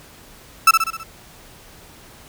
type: tone with echo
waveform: 35% pulse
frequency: 1318.5 Hz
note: E6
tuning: in tune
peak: -5 dBFS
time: 0.67-0.71 s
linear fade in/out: 5 ms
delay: 65 ms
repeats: 5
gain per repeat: -5 dB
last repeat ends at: 1.035 s
effects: pink hiss -45 dBFS RMS until 2.28 s